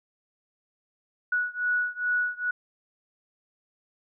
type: beating tone pair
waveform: sine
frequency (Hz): 1467 / 1469.4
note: F#6 / F#6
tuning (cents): -15 / -12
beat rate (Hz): 2.4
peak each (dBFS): -27 / -28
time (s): 1.32-2.51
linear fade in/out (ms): 5
effects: none